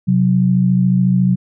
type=tone pair together; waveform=sine; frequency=130.3 / 184.27 Hz; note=C3 / F#3; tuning=-7 / -7 cents; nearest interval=tritone; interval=600 cents; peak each=-15 / -12 dBFS; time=0.07-1.36 s; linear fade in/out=20 ms; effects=none